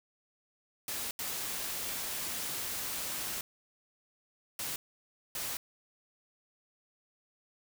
white noise bursts at uneven times, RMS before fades -37 dBFS, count 4, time 0.88-1.11 / 1.19-3.41 / 4.59-4.76 / 5.35-5.57 s, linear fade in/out 2 ms, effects none

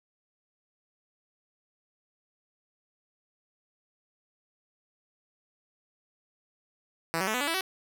5% pulse tone with pitch steps, 164.81 / 189.32 / 217.5 / 249.8 / 287 / 329.6 / 378.6 Hz, E3 / F#3 / A3 / B3 / D4 / E4 / F#4, 0 / +40 / -20 / +20 / -40 / 0 / +40 cents, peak -16 dBFS, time 7.14-7.609 s, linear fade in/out 0 ms, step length 67 ms, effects none

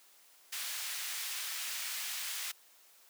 pink high-pass noise, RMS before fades -39 dBFS, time 0.52-2.52 s, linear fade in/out 10 ms, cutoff 2100 Hz, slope 12 dB/octave, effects white hiss -62 dBFS RMS until 3.09 s + high-pass 400 Hz 12 dB/octave

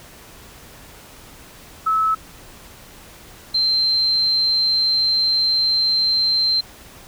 sine tone pair in turn, 1300 / 4127 Hz, E6 / C8, -24 / -25 cents, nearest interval octave + minor sixth, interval 1999 cents, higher second, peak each -15 dBFS, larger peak neither, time 1.86-2.15 / 3.54-6.61 s, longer second, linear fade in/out 10 ms, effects pink hiss -43 dBFS RMS until 7.07 s

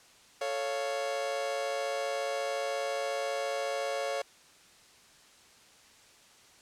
40% pulse chord, A augmented, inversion none, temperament equal, 440 / 554.4 / 698.5 Hz, A4 / C#5 / E#5, 0 / 0 / 0 cents, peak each -38 / -32 / -36 dBFS, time 0.41-4.22 s, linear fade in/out 5 ms, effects white hiss -58 dBFS RMS until 6.61 s + low-pass 8000 Hz 12 dB/octave

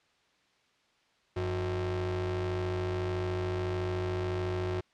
45% pulse ring-modulated tone, 135.4 Hz, C#3, 40 cents flat, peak -27 dBFS, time 1.36-4.81 s, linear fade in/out 10 ms, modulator 230 Hz, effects white hiss -68 dBFS RMS until 4.93 s + low-pass 4000 Hz 12 dB/octave

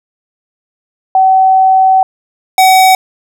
sine / square tone pair in turn, 760 / 754.3 Hz, F#5 / F#5, +46 / +33 cents, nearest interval unison, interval 13 cents, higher first, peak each -4 dBFS, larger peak neither, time 1.15-2.03 / 2.58-2.95 s, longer first, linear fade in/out 2 ms, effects none

